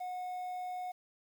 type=tone with quantisation; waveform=triangle; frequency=729 Hz; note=F#5; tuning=26 cents flat; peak=-35 dBFS; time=0-0.92 s; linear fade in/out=10 ms; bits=10; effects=none